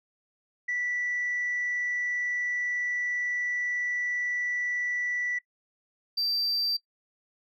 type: tone pair in turn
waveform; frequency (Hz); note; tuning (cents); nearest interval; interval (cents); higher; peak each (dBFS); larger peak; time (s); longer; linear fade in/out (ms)
sine; 1963 / 4685; B6 / D8; -11 / -5; octave + minor third; 1506; second; -26 / -23; second; 0.68-5.39 / 6.17-6.77; first; 10
effects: noise-tail reverb RT60 0.1 s tail -21 dB re dry + tanh soft clip ceiling -23 dBFS